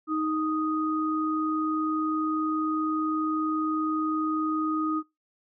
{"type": "tone pair together", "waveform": "sine", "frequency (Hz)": [312.5, 1244.5], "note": ["D#4", "D#6"], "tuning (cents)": [8, 0], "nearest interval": "2 octaves", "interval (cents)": 2392, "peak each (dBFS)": [-26, -29], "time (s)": [0.07, 5.03], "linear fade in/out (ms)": 50, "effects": ["noise-tail reverb RT60 0.2 s tail -22 dB re dry"]}